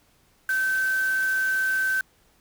sine tone in noise, 1542 Hz, G6, 29 cents flat, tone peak -21 dBFS, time 0.49-2.01 s, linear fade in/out 2 ms, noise white, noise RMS -39 dBFS, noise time 0.49-2.01 s, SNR +15 dB, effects pink hiss -62 dBFS RMS until 2.4 s

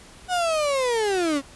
35% pulse linear sweep, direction down, 742 to 265.9 Hz, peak -19 dBFS, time 0.28-1.42 s, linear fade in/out 50 ms, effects pink hiss -47 dBFS RMS until 1.55 s + resampled to 24000 Hz

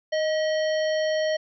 harmonic tone with a mistuned harmonic, 622.3 Hz, D#5, in tune, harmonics 1 / 3 / 5 / 7 / 9, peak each -22 / -32 / -36 / -39 / -41 dBFS, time 0.12-1.37 s, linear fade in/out 10 ms, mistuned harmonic 3, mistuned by +46 cents, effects none

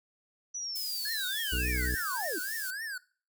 sine linear sweep, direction down, 5960 to 267.8 Hz, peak -34 dBFS, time 0.54-2.39 s, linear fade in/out 10 ms
pink high-pass noise, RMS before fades -39 dBFS, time 0.75-2.71 s, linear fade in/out 10 ms, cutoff 9900 Hz, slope 12 dB/octave
square tone with vibrato, 1644 Hz, G#6, 18 cents flat, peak -36 dBFS, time 1.05-2.98 s, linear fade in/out 5 ms, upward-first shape triangle, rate 3.5 Hz, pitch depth 220 cents each way
harmonic tone, 61.9 Hz, B1, 5 cents sharp, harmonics 1 / 2 / 3 / 4 / 5 / 6 / 7 / 8, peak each -31 / -43 / -43 / -47 / -42 / -54 / -44 / -57 dBFS, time 1.52-1.95 s, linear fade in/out 5 ms
effects noise-tail reverb RT60 0.4 s tail -21 dB re dry

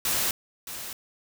white noise with echo, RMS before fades -26 dBFS, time 0.05-0.31 s, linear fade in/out 2 ms, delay 620 ms, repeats 1, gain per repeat -11 dB, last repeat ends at 0.93 s, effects none

